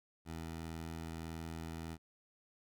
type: tone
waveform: 15% pulse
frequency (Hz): 81.6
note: E2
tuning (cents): -17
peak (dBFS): -36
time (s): 0.25-1.98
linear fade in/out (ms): 50
effects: none